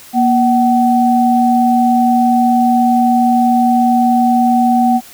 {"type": "tone pair together", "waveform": "sine", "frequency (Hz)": [238.2, 755], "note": ["A#3", "F#5"], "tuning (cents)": [38, 35], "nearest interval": "octave + minor sixth", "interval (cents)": 1997, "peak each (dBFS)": -11, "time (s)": [0.13, 5.01], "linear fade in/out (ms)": 50, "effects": ["white hiss -38 dBFS RMS until 5.13 s"]}